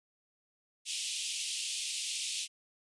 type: band-pass noise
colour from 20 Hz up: pink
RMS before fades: -37 dBFS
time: 0.85-2.48 s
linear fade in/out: 50 ms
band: 2600 to 10000 Hz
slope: 48 dB/octave
effects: resampled to 24000 Hz